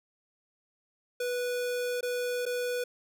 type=tone with dropouts; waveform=square; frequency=491.5 Hz; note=B4; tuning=8 cents flat; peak=-30 dBFS; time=1.2-2.84 s; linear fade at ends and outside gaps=5 ms; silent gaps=2.009-2.028 / 2.455-2.462 s; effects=none